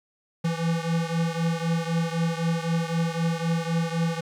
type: beating tone pair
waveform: square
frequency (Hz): 164.81 / 168.71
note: E3 / E3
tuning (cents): 0 / +40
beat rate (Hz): 3.9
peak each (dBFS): -26 / -29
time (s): 0.44-4.21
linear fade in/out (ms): 10
effects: low-pass 8000 Hz 12 dB/octave + 9-bit